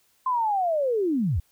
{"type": "linear sweep", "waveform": "sine", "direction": "down", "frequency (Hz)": [1047, 61.74], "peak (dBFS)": -21, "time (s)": [0.26, 1.4], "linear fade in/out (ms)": 5, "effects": ["white hiss -65 dBFS RMS until 1.51 s"]}